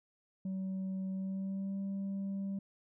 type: tone with pitch glide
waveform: sine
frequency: 189.9 to 195.92 Hz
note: F#3 to G3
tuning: +45 to -1 cents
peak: -32 dBFS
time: 0.45-2.59 s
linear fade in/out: 5 ms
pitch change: +54 cents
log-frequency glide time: 1.11-1.78 s
effects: tanh soft clip ceiling -34 dBFS